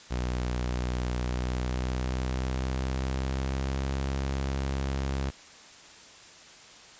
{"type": "tone with pitch glide", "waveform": "sawtooth", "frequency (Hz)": [61.6, 67.56], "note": ["B1", "C#2"], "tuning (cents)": [-4, -44], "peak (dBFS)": -24, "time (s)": [0.1, 5.31], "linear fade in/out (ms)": 20, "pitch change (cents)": 160, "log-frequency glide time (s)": [1.19, 3.96], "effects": ["white hiss -50 dBFS RMS until 6.99 s", "resampled to 16000 Hz"]}